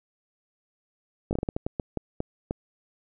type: slowing click train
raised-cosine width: 2 ms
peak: -14 dBFS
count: 12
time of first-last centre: 1.31-2.509 s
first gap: 19 ms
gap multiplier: 1.32
effects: none